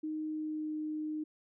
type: tone with pitch glide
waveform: sine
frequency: 310 to 307.3 Hz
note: D#4 to D#4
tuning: -6 to -21 cents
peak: -34 dBFS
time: 0.03-1.24 s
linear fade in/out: 10 ms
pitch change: -15 cents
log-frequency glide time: 0.26-0.74 s
effects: none